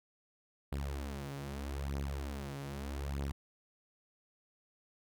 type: beating tone pair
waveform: sawtooth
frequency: 69.3 / 70.1 Hz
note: C#2 / C#2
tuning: 0 / +20 cents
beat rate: 0.8 Hz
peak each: -36 / -37 dBFS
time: 0.72-3.32 s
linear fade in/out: 5 ms
effects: none